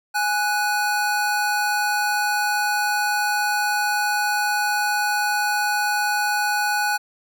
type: tone pair together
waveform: square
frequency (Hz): 830.6 / 1480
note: G#5 / F#6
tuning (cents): 0 / 0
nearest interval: minor seventh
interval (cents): 1000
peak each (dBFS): -23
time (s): 0.14-6.98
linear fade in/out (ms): 20
effects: none